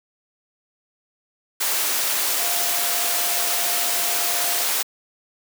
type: tone in noise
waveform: sine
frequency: 698.5 Hz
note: F5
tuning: in tune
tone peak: -32 dBFS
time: 2.39-4.63 s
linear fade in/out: 10 ms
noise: white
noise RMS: -22 dBFS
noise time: 1.6-4.83 s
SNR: -13 dB
effects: high-pass 400 Hz 12 dB/octave